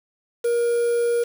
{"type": "tone with quantisation", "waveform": "triangle", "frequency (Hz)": 473.5, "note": "A#4", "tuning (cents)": 27, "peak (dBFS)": -16, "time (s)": [0.44, 1.24], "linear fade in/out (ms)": 10, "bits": 6, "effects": []}